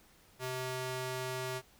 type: tone with high-pass filter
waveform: square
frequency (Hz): 128.6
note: C3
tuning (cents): -30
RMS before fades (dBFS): -38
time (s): 0.39-1.62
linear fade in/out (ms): 50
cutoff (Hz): 270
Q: 0.51
effects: pink hiss -63 dBFS RMS until 1.79 s